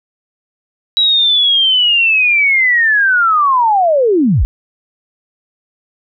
sine linear sweep, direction down, 3893 to 32.7 Hz, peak -8 dBFS, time 0.97-4.45 s, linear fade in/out 0 ms, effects none

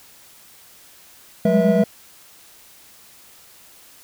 triangle tone cluster, 181.1 / 200.7 / 209.1 / 482 / 655 Hz, F#3 / G3 / G#3 / B4 / E5, -37 / +41 / +12 / -42 / -11 cents, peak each -18 dBFS, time 1.45-1.84 s, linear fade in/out 5 ms, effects white hiss -48 dBFS RMS until 4.03 s

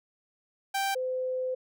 sawtooth / sine tone pair in turn, 784 / 512.2 Hz, G5 / C5, 0 / -37 cents, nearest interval perfect fifth, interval 737 cents, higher first, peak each -23 / -28 dBFS, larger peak first, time 0.74-0.95 / 0.95-1.55 s, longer second, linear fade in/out 10 ms, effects none

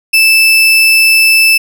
35% pulse tone, 2637 Hz, E7, in tune, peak -3 dBFS, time 0.13-1.58 s, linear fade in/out 10 ms, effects none

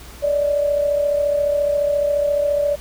sine tone pair together, 578.6 / 613 Hz, D5 / D#5, -26 / -26 cents, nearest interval minor second, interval 100 cents, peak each -16 / -25 dBFS, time 0.22-2.76 s, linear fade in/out 20 ms, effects added 60 Hz sine -40 dBFS peak until 2.8 s + pink hiss -41 dBFS RMS until 2.8 s

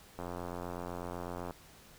click train, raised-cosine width 1 ms, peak -26 dBFS, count 117, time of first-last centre 0.19-1.508 s, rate 88 Hz, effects pink hiss -57 dBFS RMS until 1.98 s

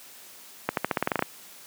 accelerating click train, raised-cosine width 0.5 ms, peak -8 dBFS, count 11, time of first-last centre 0.69-1.224 s, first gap 82 ms, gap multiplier 0.9, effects white hiss -48 dBFS RMS until 1.66 s + high-pass 150 Hz 12 dB/octave

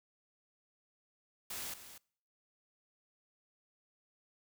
white noise with echo, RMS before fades -42 dBFS, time 1.5-1.74 s, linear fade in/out 5 ms, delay 240 ms, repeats 1, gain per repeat -11 dB, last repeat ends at 1.98 s, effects noise-tail reverb RT60 0.6 s tail -25 dB re dry

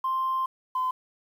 sine tone pair in turn, 1050 / 1024.2 Hz, C6 / C6, +6 / -37 cents, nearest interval unison, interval 43 cents, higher first, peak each -23 dBFS, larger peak neither, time 0.04-0.46 / 0.75-0.91 s, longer first, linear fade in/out 5 ms, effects tanh soft clip ceiling -20 dBFS + 9-bit

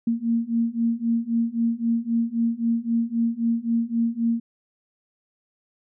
sine beating tone pair, 229.4 / 233.2 Hz, A#3 / A#3, -28 / +1 cents, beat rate 3.8 Hz, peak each -24 / -23 dBFS, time 0.07-4.4 s, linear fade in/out 5 ms, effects none

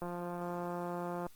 click train, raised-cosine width 1 ms, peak -26 dBFS, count 219, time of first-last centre 0.02-1.266 s, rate 175 Hz, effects white hiss -64 dBFS RMS until 1.35 s + Opus 24 kbps

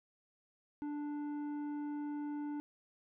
sine tone with tanh clipping, 293.7 Hz, D4, in tune, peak -39 dBFS, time 0.82-2.6 s, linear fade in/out 0 ms, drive 9 dB, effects none

